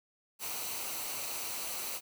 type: noise with comb filter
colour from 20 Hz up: white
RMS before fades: -38 dBFS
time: 0.39-2.01 s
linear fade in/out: 50 ms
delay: 0.58 ms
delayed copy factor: -0.5
effects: none